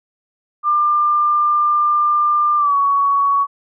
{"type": "tone with pitch glide", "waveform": "sine", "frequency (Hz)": [1195, 1121.4], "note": ["D6", "C#6"], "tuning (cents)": [30, 20], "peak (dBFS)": -12, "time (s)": [0.63, 3.47], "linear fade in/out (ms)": 50, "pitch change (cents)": -110, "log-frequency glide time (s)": [2.57, 2.76], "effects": []}